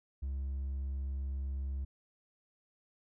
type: tone with hard clipping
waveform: sine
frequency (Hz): 67.9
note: C#2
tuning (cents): -35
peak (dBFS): -35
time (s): 0.22-1.85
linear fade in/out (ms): 10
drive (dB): 2
effects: none